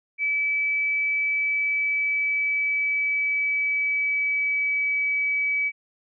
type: tone with pitch glide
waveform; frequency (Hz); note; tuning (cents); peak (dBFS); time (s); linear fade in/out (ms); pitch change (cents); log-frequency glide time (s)
sine; 2300 to 2285; D7 to D7; -37 to -48; -21; 0.18-5.72; 50; -11; 1.27-5.04
effects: none